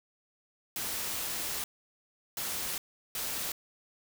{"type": "noise bursts at uneven times", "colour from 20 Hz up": "white", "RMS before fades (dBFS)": -35, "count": 3, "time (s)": [[0.76, 1.64], [2.37, 2.78], [3.15, 3.52]], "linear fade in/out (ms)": 2, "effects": []}